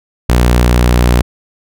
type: tone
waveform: sawtooth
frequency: 60.5 Hz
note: B1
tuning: 35 cents flat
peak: -3 dBFS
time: 0.29-1.22 s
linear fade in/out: 5 ms
effects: none